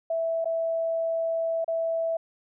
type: tone with dropouts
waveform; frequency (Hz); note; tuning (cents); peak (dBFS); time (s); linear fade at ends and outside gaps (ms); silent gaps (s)
sine; 658; E5; -3; -24; 0.1-2.17; 5; 0.445-0.455 / 1.645-1.679
effects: none